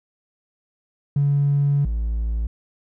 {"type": "tone pair in turn", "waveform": "triangle", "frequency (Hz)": [142.2, 56.27], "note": ["C#3", "A1"], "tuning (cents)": [45, 40], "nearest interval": "octave + major third", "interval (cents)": 1605, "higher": "first", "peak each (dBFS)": [-12, -18], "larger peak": "first", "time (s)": [[1.16, 1.85], [1.85, 2.47]], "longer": "first", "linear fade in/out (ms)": 5, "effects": ["tanh soft clip ceiling -13 dBFS"]}